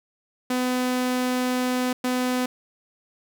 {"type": "tone bursts at uneven times", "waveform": "sawtooth", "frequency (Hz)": 251.7, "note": "B3", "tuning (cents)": 33, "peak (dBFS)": -18, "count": 2, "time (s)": [[0.5, 1.93], [2.04, 2.46]], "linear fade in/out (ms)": 5, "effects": []}